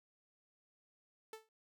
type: tone with exponential decay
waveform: sawtooth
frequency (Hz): 440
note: A4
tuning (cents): 0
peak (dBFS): -40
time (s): 1.33-1.49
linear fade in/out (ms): 2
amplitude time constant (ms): 33
effects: none